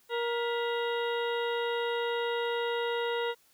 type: harmonic tone with a mistuned harmonic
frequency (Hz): 471.2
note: A#4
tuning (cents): +19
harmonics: 1 / 2 / 3 / 4 / 6 / 7 / 8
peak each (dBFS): -30 / -36 / -39 / -40 / -42 / -47 / -43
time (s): 0.09-3.35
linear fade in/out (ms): 50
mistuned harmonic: 4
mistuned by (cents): +78
effects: white hiss -65 dBFS RMS until 3.53 s